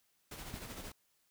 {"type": "noise with tremolo", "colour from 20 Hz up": "pink", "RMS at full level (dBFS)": -45, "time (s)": [0.31, 0.92], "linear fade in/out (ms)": 5, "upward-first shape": "sine", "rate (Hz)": 13, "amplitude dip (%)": 45}
{"type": "click", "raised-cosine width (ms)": 5, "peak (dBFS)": -30, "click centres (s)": 0.541}
{"effects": ["white hiss -75 dBFS RMS until 1.3 s"]}